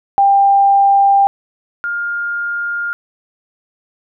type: tone pair in turn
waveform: sine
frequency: 794 / 1410.3 Hz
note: G5 / F6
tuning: +22 / +17 cents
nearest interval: minor seventh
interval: 995 cents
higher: second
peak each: -7 / -17 dBFS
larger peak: first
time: 0.18-1.27 / 1.84-2.93 s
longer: neither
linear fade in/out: 0 ms
effects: none